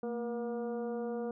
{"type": "harmonic tone with a mistuned harmonic", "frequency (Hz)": 238.4, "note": "A#3", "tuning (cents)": 39, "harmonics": [1, 2, 3, 4, 5, 6], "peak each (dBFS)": [-38, -36, -45, -54, -54, -56], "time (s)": [0.03, 1.31], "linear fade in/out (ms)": 2, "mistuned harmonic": 1, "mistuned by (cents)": -72, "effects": []}